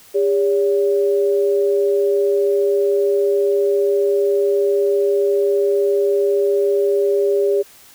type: tone pair together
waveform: sine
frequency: 402.9 / 568 Hz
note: G4 / C#5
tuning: +48 / +42 cents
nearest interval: tritone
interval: 594 cents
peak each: -14 / -21 dBFS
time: 0.14-7.63 s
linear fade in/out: 20 ms
effects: white hiss -46 dBFS RMS until 7.94 s